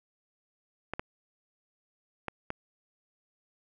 clicks, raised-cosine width 0.5 ms, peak -18 dBFS, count 4, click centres 0.936 / 0.995 / 2.283 / 2.504 s, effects none

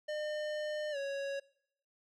square tone with pitch glide, 605 to 554.8 Hz, D#5 to C#5, -49 to +1 cents, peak -36 dBFS, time 0.08-1.4 s, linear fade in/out 10 ms, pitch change -150 cents, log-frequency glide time 0.91-0.97 s, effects noise-tail reverb RT60 0.7 s tail -22 dB re dry + low-pass 5000 Hz 12 dB/octave

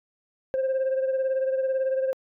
sine beating tone pair, 526 / 544 Hz, C5 / C#5, +9 / -33 cents, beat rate 18 Hz, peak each -21 / -29 dBFS, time 0.54-2.13 s, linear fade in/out 0 ms, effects tanh soft clip ceiling -20 dBFS

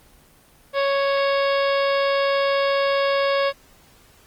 harmonic tone with a mistuned harmonic, 554.4 Hz, C#5, in tune, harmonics 1 / 2 / 3 / 4 / 5 / 6 / 7 / 8 / 9, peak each -19 / -25 / -29 / -31 / -33 / -35 / -36 / -37 / -38 dBFS, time 0.73-3.53 s, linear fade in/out 50 ms, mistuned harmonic 7, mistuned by -69 cents, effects pink hiss -53 dBFS RMS until 4.26 s + Opus 24 kbps

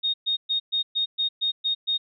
sine tone bursts, 3711 Hz, A#7, 9 cents flat, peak -21 dBFS, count 9, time 0.03-1.98 s, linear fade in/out 20 ms, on 110 ms, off 120 ms, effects none

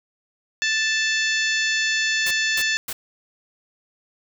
harmonic tone, 880 Hz, A5, in tune, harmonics 2 / 3 / 4 / 5 / 6 / 7 / 8, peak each -22 / -26 / -28 / -30 / -32 / -33 / -34 dBFS, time 0.62-2.77 s, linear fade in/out 0 ms
white noise bursts, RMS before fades -29 dBFS, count 3, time 2.26-2.93 s, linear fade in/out 5 ms, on 50 ms, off 260 ms
effects none

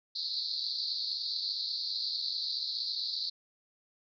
white band-pass noise, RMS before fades -35 dBFS, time 0.15-3.3 s, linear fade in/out 10 ms, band 4000 to 4700 Hz, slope 96 dB/octave, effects none

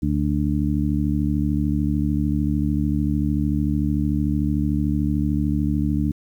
harmonic tone, 73.42 Hz, D2, in tune, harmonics 1 / 2 / 3 / 4, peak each -24 / -24 / -24 / -24 dBFS, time 0.02-6.12 s, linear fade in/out 10 ms, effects 9-bit

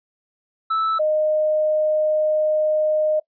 triangle / sine tone pair in turn, 1314 / 615.8 Hz, E6 / D#5, -6 / -18 cents, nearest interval octave + minor second, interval 1312 cents, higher first, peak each -16 dBFS, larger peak neither, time 0.7-0.99 / 0.99-3.2 s, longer second, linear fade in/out 10 ms, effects noise-tail reverb RT60 0.1 s tail -22 dB re dry + resampled to 11025 Hz

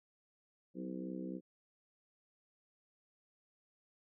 harmonic tone with a mistuned harmonic, 63.7 Hz, C2, 46 cents flat, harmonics 3 / 4 / 5 / 6 / 7 / 8, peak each -44 / -46 / -45 / -51 / -56 / -52 dBFS, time 0.74-1.41 s, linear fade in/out 50 ms, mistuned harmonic 3, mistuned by -45 cents, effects none

